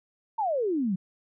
sine exponential sweep, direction down, 931 to 174.8 Hz, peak -24 dBFS, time 0.38-0.96 s, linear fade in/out 10 ms, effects none

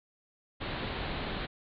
pink low-pass noise, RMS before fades -36 dBFS, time 0.6-1.47 s, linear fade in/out 20 ms, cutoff 4300 Hz, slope 96 dB/octave, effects none

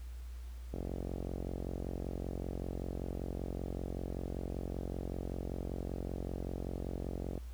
click train, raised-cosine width 2 ms, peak -26 dBFS, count 301, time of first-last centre 0.74-7.377 s, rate 45.2 Hz, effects added 60 Hz sine -42 dBFS peak until 7.53 s + pink hiss -62 dBFS RMS until 7.53 s

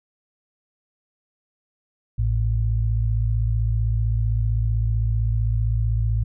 sine tone pair together, 55.18 / 110.8 Hz, A1 / A2, +6 / +13 cents, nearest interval octave, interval 1207 cents, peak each -21 dBFS, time 2.18-6.24 s, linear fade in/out 10 ms, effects none

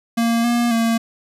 square tone with pitch steps, 231.6 / 237.8 / 228.7 Hz, A#3 / A#3 / A#3, -11 / +35 / -33 cents, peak -16 dBFS, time 0.17-0.98 s, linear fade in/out 10 ms, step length 270 ms, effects resampled to 32000 Hz

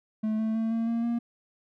triangle tone with pitch steps, 216.9 / 220.4 / 224 / 227.7 / 231.4 / 235.2 Hz, A3 / A3 / A3 / A#3 / A#3 / A#3, -25 / +3 / +31 / -40 / -13 / +16 cents, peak -23 dBFS, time 0.23-1.19 s, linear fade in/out 10 ms, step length 160 ms, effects none

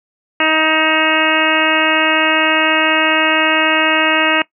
harmonic tone with a mistuned harmonic, 314.7 Hz, D#4, 20 cents sharp, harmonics 1 / 2 / 3 / 4 / 5 / 6 / 7 / 8 / 9, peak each -20 / -20 / -20 / -20 / -20 / -20 / -20 / -20 / -20 dBFS, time 0.4-4.42 s, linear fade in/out 2 ms, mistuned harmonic 8, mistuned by +31 cents, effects noise-tail reverb RT60 0.1 s tail -20 dB re dry

